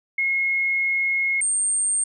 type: tone pair in turn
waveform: sine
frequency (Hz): 2163 / 8652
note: C#7 / C#9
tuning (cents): -43 / -43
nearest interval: 2 octaves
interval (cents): 2400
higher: second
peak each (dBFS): -19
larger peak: neither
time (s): 0.18-1.41 / 1.41-2.04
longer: first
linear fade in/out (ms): 5
effects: none